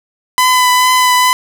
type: tone with vibrato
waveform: sawtooth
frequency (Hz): 1005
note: B5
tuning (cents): +30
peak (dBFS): -4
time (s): 0.38-1.33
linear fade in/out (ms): 0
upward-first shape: triangle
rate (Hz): 2.3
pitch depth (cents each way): 17
effects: none